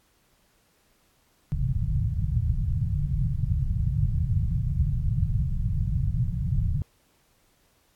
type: low-pass noise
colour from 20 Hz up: white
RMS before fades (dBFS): -25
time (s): 1.52-6.82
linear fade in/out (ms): 0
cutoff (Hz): 150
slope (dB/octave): 48
effects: pink hiss -65 dBFS RMS until 7.95 s + AAC 64 kbps